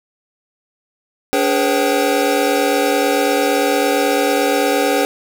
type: tone cluster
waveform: square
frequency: 285.8 / 415.7 / 492.1 / 541 / 771 Hz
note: D4 / G#4 / B4 / C#5 / G5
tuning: -47 / +2 / -6 / -42 / -29 cents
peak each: -21 dBFS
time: 1.33-5.05 s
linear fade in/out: 0 ms
effects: 8-bit